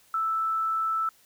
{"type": "tone", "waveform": "sine", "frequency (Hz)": 1318.5, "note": "E6", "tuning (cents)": 0, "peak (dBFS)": -24, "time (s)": [0.14, 1.09], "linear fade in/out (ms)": 2, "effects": ["white hiss -60 dBFS RMS until 1.25 s"]}